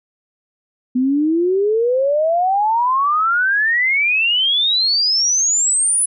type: exponential sweep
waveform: sine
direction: up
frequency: 246.9 to 10190 Hz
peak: -13 dBFS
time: 0.95-6.06 s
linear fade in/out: 10 ms
effects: none